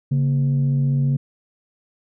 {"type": "tone pair together", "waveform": "sine", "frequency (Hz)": [139.61, 234.8], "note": ["C#3", "A#3"], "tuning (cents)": [13, 13], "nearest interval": "major sixth", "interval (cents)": 900, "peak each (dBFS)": [-15, -25], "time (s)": [0.11, 1.17], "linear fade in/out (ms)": 10, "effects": ["tanh soft clip ceiling -12 dBFS"]}